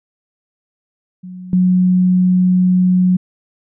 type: tone with level steps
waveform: sine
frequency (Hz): 182.6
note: F#3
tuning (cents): -23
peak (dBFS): -28 / -9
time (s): 1.23-3.17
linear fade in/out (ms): 10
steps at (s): 1.53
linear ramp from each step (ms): 2
effects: none